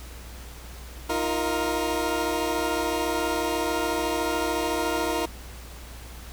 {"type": "chord", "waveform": "20% pulse", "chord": "Eb suspended second", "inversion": "none", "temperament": "equal with one note detuned", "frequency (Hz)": [315.3, 349.2, 466.2], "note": ["Eb4", "F4", "Bb4"], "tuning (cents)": [23, 0, 0], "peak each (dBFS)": -24, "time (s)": [1.09, 5.26], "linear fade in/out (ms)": 10, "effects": ["added 60 Hz sine -40 dBFS peak until 6.32 s", "pink hiss -45 dBFS RMS until 6.32 s"]}